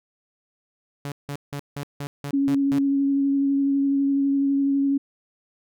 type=tone bursts; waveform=sawtooth; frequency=142.7 Hz; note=D3; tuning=49 cents flat; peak=-25 dBFS; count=8; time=1.05-2.784 s; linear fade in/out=0 ms; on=68 ms; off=170 ms
type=tone with vibrato; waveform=sine; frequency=277.3 Hz; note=C#4; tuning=1 cent sharp; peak=-18 dBFS; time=2.33-4.98 s; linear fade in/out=10 ms; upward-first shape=sine; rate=12 Hz; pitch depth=13 cents each way
effects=none